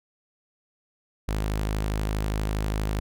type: tone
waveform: sawtooth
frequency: 52.4 Hz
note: G#1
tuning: 16 cents sharp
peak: -21 dBFS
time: 1.28-3 s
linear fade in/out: 5 ms
effects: none